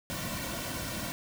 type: noise with comb filter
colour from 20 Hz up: pink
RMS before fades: -36 dBFS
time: 0.1-1.12 s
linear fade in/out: 0 ms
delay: 2.4 ms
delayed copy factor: -0.75
effects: none